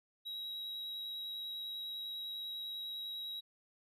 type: tone with vibrato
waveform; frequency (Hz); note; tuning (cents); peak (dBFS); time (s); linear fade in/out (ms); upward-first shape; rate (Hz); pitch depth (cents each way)
triangle; 3849; B7; -45; -39; 0.25-3.41; 20; sine; 10; 8
effects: none